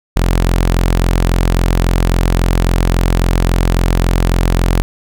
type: tone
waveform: sawtooth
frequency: 43.65 Hz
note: F1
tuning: in tune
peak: -6 dBFS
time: 0.16-4.82 s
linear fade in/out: 0 ms
effects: none